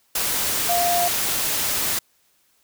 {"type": "tone in noise", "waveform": "sine", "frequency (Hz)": 700, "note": "F5", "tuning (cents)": 4, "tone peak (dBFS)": -19, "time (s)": [0.69, 1.08], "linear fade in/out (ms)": 5, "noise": "white", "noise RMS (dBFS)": -23, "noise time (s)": [0.15, 1.99], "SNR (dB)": 1, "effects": ["white hiss -63 dBFS RMS until 2.63 s"]}